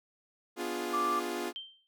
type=chord; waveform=sawtooth; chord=B diminished seventh; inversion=none; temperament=equal with one note detuned; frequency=246.9 / 293.7 / 350.6 / 415.3 Hz; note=B3 / D4 / F4 / Ab4; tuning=0 / 0 / +7 / 0 cents; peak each=-37 / -38 / -32 / -36 dBFS; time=0.56-1.53 s; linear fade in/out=50 ms
type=tone; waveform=sine; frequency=1174.7 Hz; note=D6; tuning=in tune; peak=-28 dBFS; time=0.93-1.2 s; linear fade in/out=10 ms
type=tone with exponential decay; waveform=sine; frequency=3136 Hz; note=G7; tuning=in tune; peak=-35 dBFS; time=1.56-1.87 s; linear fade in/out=0 ms; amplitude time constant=67 ms
effects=none